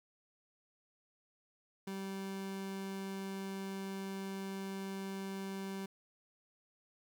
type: tone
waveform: 30% pulse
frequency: 193.9 Hz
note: G3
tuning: 19 cents flat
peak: -37 dBFS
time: 1.87-5.86 s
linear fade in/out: 5 ms
effects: 12-bit